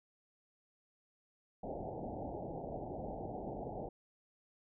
white low-pass noise, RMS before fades -43 dBFS, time 1.63-3.89 s, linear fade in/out 5 ms, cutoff 830 Hz, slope 96 dB/octave, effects none

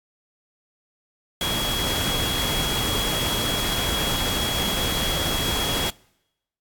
sine tone in noise, 3322 Hz, G#7, in tune, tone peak -26 dBFS, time 1.41-5.9 s, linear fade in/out 2 ms, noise pink, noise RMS -26 dBFS, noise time 1.41-5.9 s, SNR -3 dB, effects noise-tail reverb RT60 0.9 s tail -25 dB re dry + AAC 64 kbps

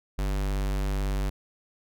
square tone, 49 Hz, G1, in tune, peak -26 dBFS, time 0.18-1.3 s, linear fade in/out 10 ms, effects none

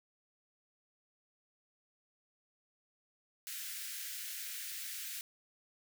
white high-pass noise, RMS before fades -43 dBFS, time 3.47-5.21 s, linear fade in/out 0 ms, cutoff 1500 Hz, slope 48 dB/octave, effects none

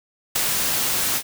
white noise with ADSR envelope, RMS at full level -18 dBFS, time 0.35-1.23 s, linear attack 11 ms, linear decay 5 ms, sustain -4 dB, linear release 64 ms, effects none

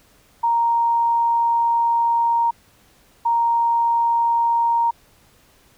sine tone pair in turn, 932.3 / 932.3 Hz, A#5 / A#5, 0 / 0 cents, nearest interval unison, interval 0 cents, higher neither, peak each -15 dBFS, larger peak neither, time 0.43-2.51 / 3.25-4.91 s, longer first, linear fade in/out 10 ms, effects pink hiss -55 dBFS RMS until 5.77 s

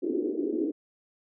white band-pass noise, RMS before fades -29 dBFS, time 0.02-0.72 s, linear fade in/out 20 ms, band 280 to 400 Hz, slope 48 dB/octave, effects none

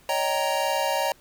square chord, Eb dominant seventh, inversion third, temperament just, 560 / 622.3 / 777.8 / 933.4 Hz, Db5 / Eb5 / G5 / Bb5, +18 / 0 / -14 / +2 cents, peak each -29 / -30 / -30 / -28 dBFS, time 0.09-1.12 s, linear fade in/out 2 ms, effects pink hiss -56 dBFS RMS until 1.2 s

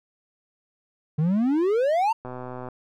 triangle exponential sweep, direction up, 146.83 to 937 Hz, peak -17 dBFS, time 1.18-2.13 s, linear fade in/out 10 ms
click train, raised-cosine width 1 ms, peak -22 dBFS, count 56, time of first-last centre 2.25-2.687 s, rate 126 Hz
effects none

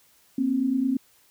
sine tone pair together, 238 / 267.1 Hz, A#3 / C4, +36 / +36 cents, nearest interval major second, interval 200 cents, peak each -27 / -22 dBFS, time 0.38-0.97 s, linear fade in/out 5 ms, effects white hiss -60 dBFS RMS until 1.3 s

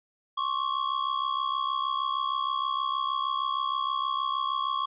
square ring-modulated tone, 1103 Hz, C#6, 9 cents flat, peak -24 dBFS, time 0.37-4.86 s, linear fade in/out 10 ms, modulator 33.2 Hz, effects resampled to 8000 Hz

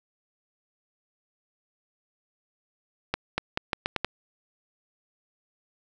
accelerating click train, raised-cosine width 0.3 ms, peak -9 dBFS, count 7, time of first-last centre 3.14-4.046 s, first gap 240 ms, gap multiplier 0.81, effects none

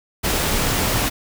pink noise, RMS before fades -20 dBFS, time 0.23-1.1 s, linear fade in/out 20 ms, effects none

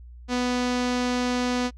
sawtooth tone with low-pass filter, 247.6 Hz, B3, 5 cents sharp, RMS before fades -25 dBFS, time 0.28-1.71 s, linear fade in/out 50 ms, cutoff 5600 Hz, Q 1.4, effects noise-tail reverb RT60 0.1 s tail -26 dB re dry + added 60 Hz sine -41 dBFS peak until 1.77 s

